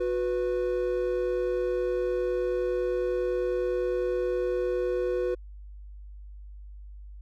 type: tone pair together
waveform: triangle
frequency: 364.1 / 493.9 Hz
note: F#4 / B4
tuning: -28 / 0 cents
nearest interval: perfect fourth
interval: 528 cents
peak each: -26 dBFS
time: 0-5.35 s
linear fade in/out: 10 ms
effects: added 50 Hz sine -41 dBFS peak until 7.21 s